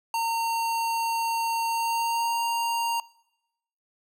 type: tone with pitch glide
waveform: square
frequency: 916 to 930.9 Hz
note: A#5 to A#5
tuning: -31 to -3 cents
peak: -25 dBFS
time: 0.14-3 s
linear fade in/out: 2 ms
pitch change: +28 cents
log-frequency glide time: 1.67-2.43 s
effects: noise-tail reverb RT60 0.9 s tail -23 dB re dry